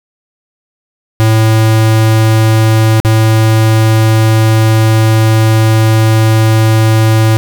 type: tone with dropouts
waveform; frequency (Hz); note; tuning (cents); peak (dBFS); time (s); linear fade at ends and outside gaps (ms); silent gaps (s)
square; 110.6; A2; +9; -6; 1.2-7.37; 0; 3.001-3.049
effects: 8-bit